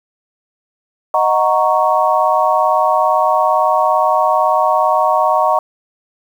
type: chord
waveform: sine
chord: D# minor seventh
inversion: none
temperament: equal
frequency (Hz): 622.3 / 740 / 932.3 / 1108.7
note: D#5 / F#5 / A#5 / C#6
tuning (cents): 0 / 0 / 0 / 0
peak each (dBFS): -16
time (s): 1.14-5.59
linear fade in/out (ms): 2
effects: 7-bit